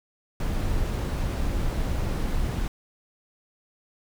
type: noise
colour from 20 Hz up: brown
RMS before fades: -26 dBFS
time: 0.4-2.68 s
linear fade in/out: 2 ms
effects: none